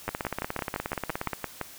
two click trains, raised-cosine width 0.5 ms, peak -14 / -14 dBFS, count 22 / 10, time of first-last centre 0.09-1.333 / 0.08-1.613 s, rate 16.9 / 5.87 Hz, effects white hiss -47 dBFS RMS until 1.78 s

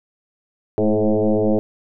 sine tone with frequency modulation, 104.6 Hz, G#2, 13 cents sharp, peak -14 dBFS, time 0.78-1.59 s, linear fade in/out 0 ms, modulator 107 Hz, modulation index 4.9, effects none

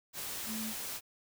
sine tone in noise, 220 Hz, A3, in tune, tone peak -38 dBFS, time 0.46-0.74 s, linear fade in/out 50 ms, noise white, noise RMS -40 dBFS, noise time 0.13-1.01 s, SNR -1 dB, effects none

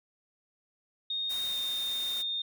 sine tone with pitch glide, 3700 to 3655 Hz, A#7 to A#7, -14 to -35 cents, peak -30 dBFS, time 1.1-2.42 s, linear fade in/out 5 ms, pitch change -21 cents, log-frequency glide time 1.45-1.57 s
white noise, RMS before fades -43 dBFS, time 1.29-2.23 s, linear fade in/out 20 ms
effects none

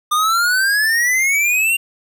square exponential sweep, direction up, 1200 to 2794 Hz, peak -14 dBFS, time 0.11-1.77 s, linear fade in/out 10 ms, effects 8-bit

